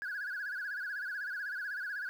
sine tone with vibrato, 1568 Hz, G6, in tune, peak -34 dBFS, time 0.02-2.09 s, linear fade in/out 0 ms, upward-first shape sine, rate 16 Hz, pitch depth 140 cents each way, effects tanh soft clip ceiling -33 dBFS + 10-bit

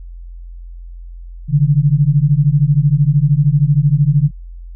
sine beating tone pair, 138.59 / 151.59 Hz, C#3 / D#3, 0 / -45 cents, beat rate 13 Hz, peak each -12 dBFS, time 1.48-4.31 s, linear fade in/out 50 ms, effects added 43 Hz sine -29 dBFS peak until 4.75 s

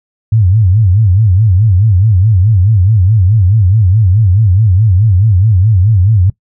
sine tone with vibrato, 100.2 Hz, G2, 38 cents sharp, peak -5 dBFS, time 0.32-6.3 s, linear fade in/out 5 ms, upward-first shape sine, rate 4.7 Hz, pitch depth 220 cents each way, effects noise-tail reverb RT60 0.1 s tail -20 dB re dry

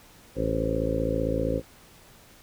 harmonic tone with a mistuned harmonic, 55.4 Hz, A1, 13 cents sharp, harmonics 1 / 2 / 3 / 4 / 5 / 6 / 7 / 8 / 9 / 10, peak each -32 / -33 / -34 / -38 / -31 / -37 / -35 / -35 / -31 / -31 dBFS, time 0.35-1.62 s, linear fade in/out 50 ms, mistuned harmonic 10, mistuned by -55 cents, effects pink hiss -53 dBFS RMS until 2.42 s

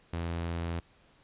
sawtooth tone, 84.4 Hz, E2, 41 cents sharp, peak -28 dBFS, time 0.13-0.8 s, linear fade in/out 5 ms, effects pink hiss -63 dBFS RMS until 1.23 s + resampled to 8000 Hz

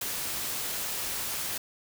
white noise, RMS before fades -33 dBFS, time 0.01-1.58 s, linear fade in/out 5 ms, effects none

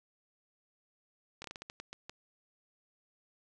slowing click train, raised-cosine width 0.2 ms, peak -26 dBFS, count 10, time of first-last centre 1.42-2.095 s, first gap 23 ms, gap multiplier 1.28, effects none

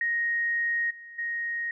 sine tone with level steps, 1871 Hz, A#6, 6 cents sharp, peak -24 / -42 / -28 dBFS, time 0.01-1.71 s, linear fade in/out 2 ms, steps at 0.9 / 1.18 s, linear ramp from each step 10 ms, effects none

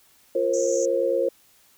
sine chord, F suspended fourth, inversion none, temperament equal with one note detuned, 349.2 / 466.2 / 534.9 Hz, F4 / Bb4 / C5, 0 / 0 / +38 cents, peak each -27 / -25 / -22 dBFS, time 0.35-1.29 s, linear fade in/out 5 ms
white band-pass noise, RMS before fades -34 dBFS, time 0.53-0.86 s, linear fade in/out 10 ms, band 5900 to 7100 Hz, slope 96 dB/octave
effects white hiss -58 dBFS RMS until 1.77 s

